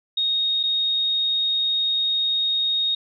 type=tone with dropouts; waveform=sine; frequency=3729 Hz; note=A#7; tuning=in tune; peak=-19 dBFS; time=0.17-2.95 s; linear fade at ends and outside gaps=5 ms; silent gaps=0.631-0.635 s; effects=none